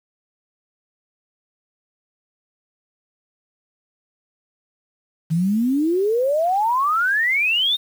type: exponential sweep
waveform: sine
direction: up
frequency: 155.56 to 3729 Hz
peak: -16 dBFS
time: 5.3-7.77 s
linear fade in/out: 20 ms
effects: 7-bit